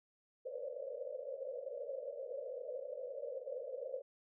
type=band-pass noise; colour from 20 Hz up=pink; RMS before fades=-44 dBFS; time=0.45-4.02 s; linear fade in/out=5 ms; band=490 to 580 Hz; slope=96 dB/octave; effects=none